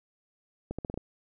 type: accelerating click train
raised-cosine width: 2 ms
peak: -21 dBFS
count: 6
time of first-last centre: 0.71-0.976 s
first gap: 76 ms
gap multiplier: 0.82
effects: none